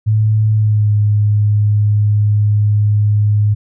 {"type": "tone with pitch glide", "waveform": "sine", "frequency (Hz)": [108.1, 104.6], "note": ["A2", "G#2"], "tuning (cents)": [-30, 13], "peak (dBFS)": -9, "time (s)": [0.06, 3.55], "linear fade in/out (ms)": 20, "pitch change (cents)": -57, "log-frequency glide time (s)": [0.53, 0.92], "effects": []}